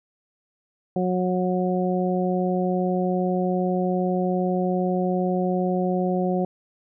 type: harmonic tone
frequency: 182.5 Hz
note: F#3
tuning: 24 cents flat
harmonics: 1 / 2 / 3 / 4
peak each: -23 / -26 / -28 / -29 dBFS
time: 0.96-6.45 s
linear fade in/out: 2 ms
effects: none